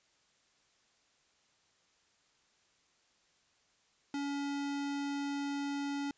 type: tone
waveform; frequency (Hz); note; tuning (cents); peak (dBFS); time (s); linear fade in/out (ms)
square; 282.9; C#4; +35; -35; 4.14-6.11; 2
effects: white hiss -71 dBFS RMS until 6.17 s + resampled to 16000 Hz